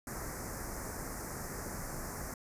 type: band-stop noise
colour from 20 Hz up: pink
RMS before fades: -41 dBFS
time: 0.07-2.34 s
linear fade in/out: 2 ms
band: 2000 to 5300 Hz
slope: 48 dB/octave
effects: resampled to 32000 Hz

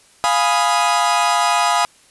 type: chord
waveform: 40% pulse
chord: F half-diminished seventh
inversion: none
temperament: equal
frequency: 698.5 / 830.6 / 987.8 / 1244.5 Hz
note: F5 / Ab5 / Cb6 / Eb6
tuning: 0 / 0 / 0 / 0 cents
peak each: -19 dBFS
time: 0.24-1.85 s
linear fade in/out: 0 ms
effects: white hiss -51 dBFS RMS until 2.1 s + resampled to 24000 Hz

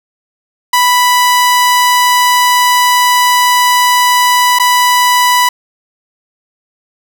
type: tone with dropouts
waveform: sawtooth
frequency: 987.8 Hz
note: B5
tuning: in tune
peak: -3 dBFS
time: 0.73-5.49 s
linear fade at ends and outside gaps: 5 ms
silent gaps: 4.588-4.597 s
effects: none

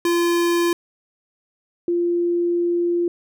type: tone pair in turn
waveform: square / sine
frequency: 343.8 / 346.4 Hz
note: F4 / F4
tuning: -27 / -14 cents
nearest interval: unison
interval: 13 cents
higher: second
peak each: -17 dBFS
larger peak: neither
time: 0.05-0.73 / 1.88-3.08 s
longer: second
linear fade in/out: 2 ms
effects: none

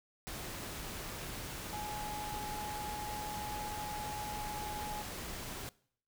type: tone in noise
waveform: sine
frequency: 840 Hz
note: G#5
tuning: 19 cents sharp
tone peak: -40 dBFS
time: 1.73-5.02 s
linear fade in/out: 0 ms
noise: pink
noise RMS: -43 dBFS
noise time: 0.27-5.69 s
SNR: 0 dB
effects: noise-tail reverb RT60 0.6 s tail -22 dB re dry

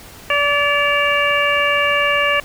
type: harmonic tone with a mistuned harmonic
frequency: 577 Hz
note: D5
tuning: 31 cents flat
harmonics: 1 / 2 / 3 / 4 / 5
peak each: -20 / -20 / -20 / -20 / -20 dBFS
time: 0.3-2.4 s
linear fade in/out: 2 ms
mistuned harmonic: 5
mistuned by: -57 cents
effects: pink hiss -39 dBFS RMS until 2.44 s

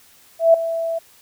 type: tone with ADSR envelope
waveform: sine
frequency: 661 Hz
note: E5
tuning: 5 cents sharp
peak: -6 dBFS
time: 0.39-0.99 s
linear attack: 150 ms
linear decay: 4 ms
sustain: -14 dB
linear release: 12 ms
effects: white hiss -51 dBFS RMS until 1.21 s

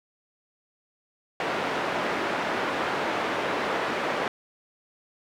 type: band-pass noise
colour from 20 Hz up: pink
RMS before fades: -28 dBFS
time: 1.4-4.28 s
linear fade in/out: 2 ms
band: 350 to 2100 Hz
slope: 12 dB/octave
effects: none

